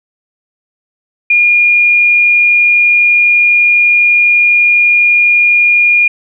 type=tone; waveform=sine; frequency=2424 Hz; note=D#7; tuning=46 cents flat; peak=-5 dBFS; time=1.3-6.08 s; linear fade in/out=5 ms; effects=none